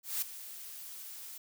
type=noise with ADSR envelope; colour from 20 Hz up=blue; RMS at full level=-32 dBFS; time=0.03-1.38 s; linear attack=190 ms; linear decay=6 ms; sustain=-14 dB; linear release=5 ms; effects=none